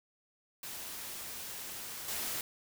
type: noise with level steps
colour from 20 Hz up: white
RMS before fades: -43 / -37 dBFS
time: 0.63-2.41 s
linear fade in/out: 2 ms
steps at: 2.08 s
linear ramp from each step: 5 ms
effects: none